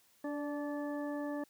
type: harmonic tone with a mistuned harmonic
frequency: 290 Hz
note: D4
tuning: 22 cents flat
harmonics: 1 / 2 / 3 / 4 / 6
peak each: -37 / -41 / -48 / -51 / -50 dBFS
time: 0.24-1.44 s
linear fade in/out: 5 ms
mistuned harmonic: 2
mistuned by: +19 cents
effects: white hiss -68 dBFS RMS until 1.49 s + high-pass 60 Hz 12 dB/octave